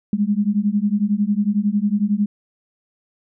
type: beating tone pair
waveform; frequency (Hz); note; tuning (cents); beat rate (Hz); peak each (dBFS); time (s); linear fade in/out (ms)
sine; 200.6 / 211.6; G3 / G#3; +40 / +33; 11; -19; 0.13-2.26; 2
effects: none